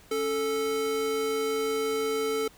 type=tone pair together; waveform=square; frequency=277.2 / 440 Hz; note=C#4 / A4; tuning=0 / 0 cents; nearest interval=minor sixth; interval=800 cents; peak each=-37 / -27 dBFS; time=0.11-2.48 s; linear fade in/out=5 ms; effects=pink hiss -55 dBFS RMS until 2.57 s